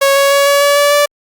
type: tone with pitch steps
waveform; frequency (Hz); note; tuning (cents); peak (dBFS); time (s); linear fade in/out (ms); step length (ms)
sawtooth; 552 / 556.8 / 561.6 / 566.5 / 571.5 / 576.4 / 581.5; C#5 / C#5 / C#5 / C#5 / D5 / D5 / D5; -7 / +8 / +22 / +37 / -47 / -33 / -17; -4; 0.01-1.06; 10; 150
effects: Opus 48 kbps